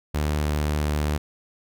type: tone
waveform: sawtooth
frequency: 74.8 Hz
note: D2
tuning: 32 cents sharp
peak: -18 dBFS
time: 0.14-1.18 s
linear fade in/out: 10 ms
effects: none